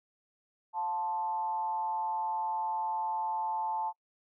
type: tone with frequency modulation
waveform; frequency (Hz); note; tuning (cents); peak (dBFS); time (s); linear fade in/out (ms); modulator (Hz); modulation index
sine; 880; A5; 0; -30; 0.73-3.93; 50; 170; 0.49
effects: noise-tail reverb RT60 0.1 s tail -24 dB re dry